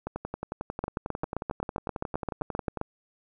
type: two click trains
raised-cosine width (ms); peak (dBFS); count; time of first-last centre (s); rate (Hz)
1; -15 / -18; 16 / 31; 0.84-2.814 / 0.07-2.773; 7.6 / 11.1
effects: none